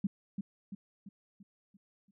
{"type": "tone with echo", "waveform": "sine", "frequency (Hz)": 198, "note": "G3", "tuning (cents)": 18, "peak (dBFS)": -27, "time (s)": [0.04, 0.07], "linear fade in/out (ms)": 5, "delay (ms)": 340, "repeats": 6, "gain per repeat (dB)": -6, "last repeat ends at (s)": 2.11, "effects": []}